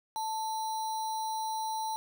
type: tone with sample-and-hold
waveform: sine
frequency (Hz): 880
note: A5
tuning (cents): 0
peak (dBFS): -31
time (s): 0.16-1.96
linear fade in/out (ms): 0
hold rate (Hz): 4900
effects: none